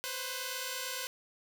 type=tone cluster; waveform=5% pulse; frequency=502 / 531 / 1487 Hz; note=B4 / C5 / F#6; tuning=+28 / +25 / +8 cents; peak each=-29 dBFS; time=0.04-1.07 s; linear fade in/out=0 ms; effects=none